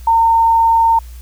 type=tone; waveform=sine; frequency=912 Hz; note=A#5; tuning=38 cents flat; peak=-8 dBFS; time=0.07-0.99 s; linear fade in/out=5 ms; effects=added 60 Hz sine -30 dBFS peak until 1.21 s + white hiss -46 dBFS RMS until 1.21 s